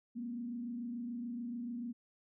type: tone with frequency modulation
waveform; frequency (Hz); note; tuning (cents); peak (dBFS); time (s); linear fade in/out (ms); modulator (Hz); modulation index
sine; 238.9; A#3; +43; -38; 0.15-1.93; 20; 26.9; 0.54
effects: none